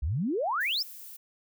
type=exponential sweep; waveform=sine; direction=up; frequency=61.3 to 5588 Hz; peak=-26 dBFS; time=0.02-0.83 s; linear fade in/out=10 ms
type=noise; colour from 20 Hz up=violet; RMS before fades=-45 dBFS; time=0.6-1.17 s; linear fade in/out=10 ms
effects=none